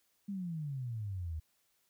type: exponential sweep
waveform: sine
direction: down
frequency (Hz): 206.1 to 76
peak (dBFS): -36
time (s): 0.28-1.4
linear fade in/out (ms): 10
effects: white hiss -75 dBFS RMS until 1.89 s